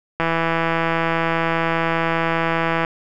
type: click train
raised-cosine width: 0.5 ms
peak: -5 dBFS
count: 438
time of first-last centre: 0.2-2.848 s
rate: 165 Hz
effects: none